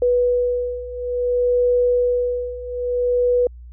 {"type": "beating tone pair", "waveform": "sine", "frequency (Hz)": [490.6, 491.18], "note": ["B4", "B4"], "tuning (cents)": [-12, -10], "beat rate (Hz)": 0.58, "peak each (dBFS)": [-21, -18], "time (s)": [0.02, 3.47], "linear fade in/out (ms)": 2, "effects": ["added 60 Hz sine -36 dBFS peak until 3.72 s"]}